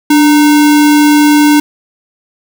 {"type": "tone with sample-and-hold", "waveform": "sine", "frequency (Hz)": 294.9, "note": "D4", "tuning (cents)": 7, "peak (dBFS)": -3, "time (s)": [0.1, 1.6], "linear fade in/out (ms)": 5, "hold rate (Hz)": 1225, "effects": []}